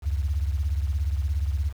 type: beating tone pair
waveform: sine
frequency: 69.7 / 86.7 Hz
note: C#2 / F2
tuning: +10 / -12 cents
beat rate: 17 Hz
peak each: -23 / -28 dBFS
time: 0.02-1.73 s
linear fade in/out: 50 ms
effects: tanh soft clip ceiling -16 dBFS + 8-bit